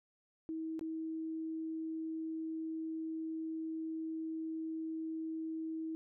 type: tone with dropouts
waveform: sine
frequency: 320.8 Hz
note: E4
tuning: 47 cents flat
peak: -37 dBFS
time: 0.49-5.95 s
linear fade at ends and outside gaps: 0 ms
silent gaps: 0.793-0.811 s
effects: none